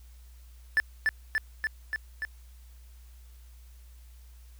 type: tone with echo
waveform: triangle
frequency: 1753 Hz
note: A6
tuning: 7 cents flat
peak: -18 dBFS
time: 0.77-0.8 s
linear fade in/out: 0 ms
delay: 290 ms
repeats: 5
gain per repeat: -2 dB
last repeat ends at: 2.25 s
effects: added 60 Hz sine -48 dBFS peak until 4.59 s + white hiss -63 dBFS RMS until 4.59 s